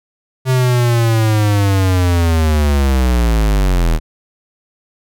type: linear sweep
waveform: square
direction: down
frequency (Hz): 130.81 to 38.48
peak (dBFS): -11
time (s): 0.45-4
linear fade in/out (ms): 50
effects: none